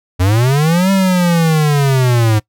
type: linear two-way sweep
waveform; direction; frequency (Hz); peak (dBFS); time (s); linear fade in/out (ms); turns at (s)
square; up then down; 86.6 to 196 to 105; -10; 0.19-2.4; 20; 0.91
effects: noise-tail reverb RT60 0.1 s tail -22 dB re dry